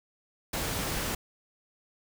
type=noise; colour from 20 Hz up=pink; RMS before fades=-32 dBFS; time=0.53-1.15 s; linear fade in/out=5 ms; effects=none